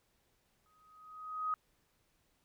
sine tone with exponential growth, 1256 Hz, D#6, 16 cents sharp, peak -30 dBFS, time 0.66-1.54 s, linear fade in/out 1 ms, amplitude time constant 190 ms, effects pink hiss -75 dBFS RMS until 2.44 s

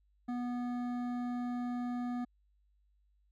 triangle tone with hard clipping, 244.5 Hz, B3, 17 cents flat, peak -36 dBFS, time 0.28-2.25 s, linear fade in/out 10 ms, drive 15 dB, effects added 50 Hz sine -68 dBFS peak until 3.31 s

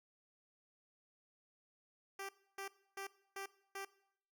10% pulse tone bursts, 392 Hz, G4, in tune, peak -35 dBFS, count 5, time 2.19-3.85 s, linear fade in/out 5 ms, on 100 ms, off 290 ms, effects noise-tail reverb RT60 0.7 s tail -19 dB re dry

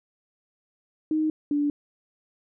sine tone pair in turn, 311.1 / 291 Hz, D#4 / D4, 0 / -16 cents, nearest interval minor second, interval 116 cents, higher first, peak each -21 dBFS, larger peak neither, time 1.11-1.3 / 1.51-1.7 s, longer neither, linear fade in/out 2 ms, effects none

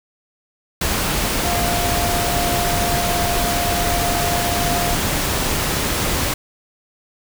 sine tone in noise, 698.5 Hz, F5, in tune, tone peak -22 dBFS, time 1.44-4.95 s, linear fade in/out 5 ms, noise pink, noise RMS -20 dBFS, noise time 0.81-6.34 s, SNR -5 dB, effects none

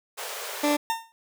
pink high-pass noise, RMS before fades -35 dBFS, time 0.17-0.77 s, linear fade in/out 20 ms, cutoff 400 Hz, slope 96 dB/octave
20% pulse tone, 293.7 Hz, D4, in tune, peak -16 dBFS, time 0.63-0.77 s, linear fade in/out 10 ms
40% pulse tone with exponential decay, 909 Hz, A#5, 44 cents flat, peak -20 dBFS, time 0.9-1.12 s, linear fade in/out 0 ms, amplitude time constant 46 ms
effects none

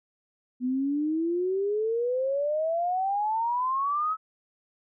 sine exponential sweep, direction up, 246.1 to 1300 Hz, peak -24 dBFS, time 0.6-4.17 s, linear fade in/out 50 ms, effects none

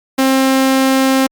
sawtooth tone, 265.6 Hz, C4, 26 cents sharp, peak -6 dBFS, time 0.18-1.27 s, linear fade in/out 10 ms, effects Opus 48 kbps

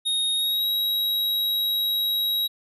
square tone with pitch glide, 3729 to 3840 Hz, A#7 to B7, 0 to -49 cents, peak -22 dBFS, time 0.05-2.48 s, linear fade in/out 20 ms, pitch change +51 cents, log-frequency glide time 0.34-0.67 s, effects none

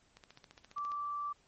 click train, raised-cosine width 0.2 ms, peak -35 dBFS, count 12, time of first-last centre 0.17-0.918 s, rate 14.7 Hz
sine tone, 1166 Hz, D6, 13 cents flat, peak -35 dBFS, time 0.76-1.33 s, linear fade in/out 10 ms
effects pink hiss -69 dBFS RMS until 1.47 s + MP3 32 kbps

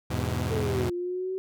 sawtooth chord, E major, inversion none, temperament equal with one note detuned, 82.41 / 103.83 / 126.07 Hz, E2 / G#2 / B2, 0 / 0 / +36 cents, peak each -27 dBFS, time 0.1-0.9 s, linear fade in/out 10 ms
sine exponential two-way sweep, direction down then up, 451.4 to 349.2 to 380 Hz, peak -28 dBFS, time 0.51-1.38 s, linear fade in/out 0 ms, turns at 0.92 s
effects none

